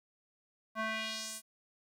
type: tone with band-pass filter sweep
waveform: square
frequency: 220 Hz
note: A3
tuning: in tune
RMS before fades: -38 dBFS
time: 0.75-1.42 s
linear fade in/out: 50 ms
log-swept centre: 1100 to 11000 Hz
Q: 1.6
effects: 11-bit